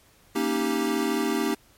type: chord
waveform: square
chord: Eb dominant seventh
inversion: second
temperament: equal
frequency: 233.1 / 277.2 / 311.1 / 392 Hz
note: Bb3 / Db4 / Eb4 / G4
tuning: 0 / 0 / 0 / 0 cents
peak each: -30 / -30 / -29 / -29 dBFS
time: 0.35-1.55 s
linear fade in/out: 10 ms
effects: pink hiss -58 dBFS RMS until 1.77 s + MP3 64 kbps